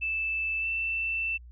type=tone with pitch glide; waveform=sine; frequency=2637 to 2668 Hz; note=E7 to E7; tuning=0 to +20 cents; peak=-27 dBFS; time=0.01-1.38 s; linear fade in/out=20 ms; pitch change=+20 cents; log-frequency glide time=0.6-0.66 s; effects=added 60 Hz sine -45 dBFS peak until 1.51 s